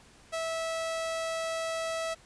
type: tone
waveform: sawtooth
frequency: 653 Hz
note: E5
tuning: 17 cents flat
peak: -27 dBFS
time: 0.32-2.15 s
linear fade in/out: 20 ms
effects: pink hiss -57 dBFS RMS until 2.25 s + resampled to 22050 Hz